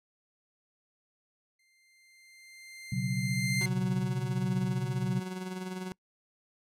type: tone with exponential growth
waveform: sawtooth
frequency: 2093 Hz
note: C7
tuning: in tune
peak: -25 dBFS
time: 1.59-3.66 s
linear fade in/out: 5 ms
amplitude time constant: 450 ms
type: chord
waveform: sine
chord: B suspended second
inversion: none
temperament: equal with one note detuned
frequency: 123.47 / 138.59 / 186.5 Hz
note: B2 / C#3 / F#3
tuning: 0 / 0 / +14 cents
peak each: -33 dBFS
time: 2.92-5.2 s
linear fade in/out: 5 ms
type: tone with tremolo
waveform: 30% pulse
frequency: 185 Hz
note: F#3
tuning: in tune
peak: -31 dBFS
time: 3.61-5.92 s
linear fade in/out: 0 ms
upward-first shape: sine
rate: 20 Hz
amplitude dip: 50%
effects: noise-tail reverb RT60 0.1 s tail -25 dB re dry + low-pass 12000 Hz 12 dB/octave